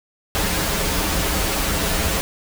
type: noise with comb filter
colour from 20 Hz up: pink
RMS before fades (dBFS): -21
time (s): 0.35-2.21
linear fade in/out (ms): 0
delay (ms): 8.3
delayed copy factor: -0.9
effects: none